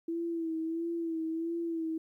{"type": "tone with vibrato", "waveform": "sine", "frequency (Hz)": 329.6, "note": "E4", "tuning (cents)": 0, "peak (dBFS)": -31, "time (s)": [0.08, 1.98], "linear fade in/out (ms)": 5, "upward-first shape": "sine", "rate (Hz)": 1.5, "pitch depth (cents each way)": 45, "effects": ["12-bit"]}